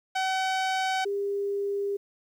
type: tone pair in turn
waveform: sawtooth / sine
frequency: 758 / 401.5 Hz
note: F#5 / G4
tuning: +42 / +41 cents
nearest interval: major seventh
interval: 1101 cents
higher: first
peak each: -21 / -26 dBFS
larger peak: first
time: 0.15-1.05 / 1.05-1.97 s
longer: second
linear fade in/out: 10 ms
effects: low-pass 6000 Hz 12 dB/octave + 10-bit